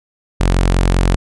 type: tone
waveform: sawtooth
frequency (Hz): 45.03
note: F#1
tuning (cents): -46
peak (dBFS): -7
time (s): 0.4-1.16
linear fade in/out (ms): 10
effects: resampled to 24000 Hz